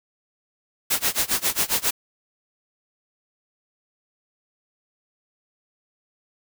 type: noise with tremolo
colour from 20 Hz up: white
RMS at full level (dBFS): -20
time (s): 0.9-1.91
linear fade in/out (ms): 10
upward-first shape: sine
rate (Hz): 7.4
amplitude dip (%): 95
effects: none